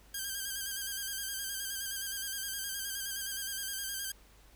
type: tone with vibrato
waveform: 5% pulse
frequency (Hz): 1585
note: G6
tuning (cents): +19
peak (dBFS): -25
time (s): 0.14-4.12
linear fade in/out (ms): 5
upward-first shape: square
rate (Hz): 9.6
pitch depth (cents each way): 36
effects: added 50 Hz sine -59 dBFS peak until 4.55 s + pink hiss -62 dBFS RMS until 4.55 s